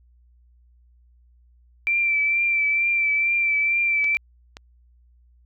sine tone with vibrato, 2342 Hz, D7, 5 cents flat, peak -18 dBFS, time 1.87-4.17 s, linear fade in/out 0 ms, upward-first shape triangle, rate 2.2 Hz, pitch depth 35 cents each way
clicks, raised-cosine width 0.2 ms, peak -20 dBFS, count 3, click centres 4.043 / 4.149 / 4.569 s
effects added 60 Hz sine -53 dBFS peak until 5.45 s

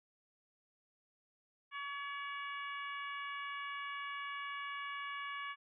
harmonic tone with a mistuned harmonic, 566 Hz, C#5, 36 cents sharp, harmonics 2 / 3 / 4 / 5 / 6, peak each -43 / -46 / -47 / -51 / -58 dBFS, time 1.71-5.56 s, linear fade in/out 50 ms, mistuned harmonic 5, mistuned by +19 cents, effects none

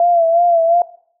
sine tone with vibrato, 679 Hz, F5, 49 cents flat, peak -9 dBFS, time 0-0.82 s, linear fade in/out 2 ms, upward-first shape sine, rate 2.8 Hz, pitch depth 56 cents each way, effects noise-tail reverb RT60 0.6 s tail -20 dB re dry

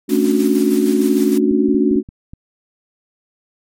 sine chord, D major seventh, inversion second, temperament just, 220.2 / 275.3 / 293.7 / 367.1 Hz, A3 / C#4 / D4 / F#4, +2 / -12 / 0 / -14 cents, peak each -17 dBFS, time 0.08-2.03 s, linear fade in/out 50 ms
white noise with tremolo, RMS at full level -31 dBFS, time 0.09-1.38 s, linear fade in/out 5 ms, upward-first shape square, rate 6.5 Hz, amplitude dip 35%
clicks, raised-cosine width 5 ms, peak -22 dBFS, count 7, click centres 1.513 / 1.687 / 1.746 / 1.913 / 1.959 / 2.089 / 2.335 s
effects MP3 64 kbps

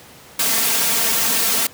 white noise with comb filter, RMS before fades -18 dBFS, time 0.39-1.67 s, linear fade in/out 5 ms, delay 4.4 ms, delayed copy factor +0.95, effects pink hiss -43 dBFS RMS until 1.73 s + high-pass 100 Hz 12 dB/octave

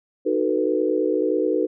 sine chord, B dominant seventh, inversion first, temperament just, 308.7 / 370.4 / 444.5 / 493.9 Hz, D#4 / F#4 / A4 / B4, -14 / +2 / +18 / 0 cents, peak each -24 dBFS, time 0.25-1.67 s, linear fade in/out 20 ms, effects none

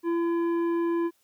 triangle tone with tanh clipping, 338.3 Hz, E4, 45 cents sharp, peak -25 dBFS, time 0.03-1.11 s, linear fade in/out 50 ms, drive 14 dB, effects white hiss -68 dBFS RMS until 1.23 s

